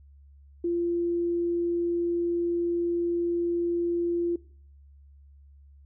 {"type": "tone", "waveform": "sine", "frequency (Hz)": 344.2, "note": "F4", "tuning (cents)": -25, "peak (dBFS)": -24, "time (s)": [0.64, 4.36], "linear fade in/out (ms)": 5, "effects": ["noise-tail reverb RT60 0.5 s tail -21 dB re dry", "added 70 Hz sine -50 dBFS peak until 5.85 s"]}